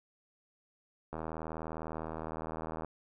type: click train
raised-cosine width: 1 ms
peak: -25 dBFS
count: 138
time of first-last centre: 1.13-2.847 s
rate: 79.8 Hz
effects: none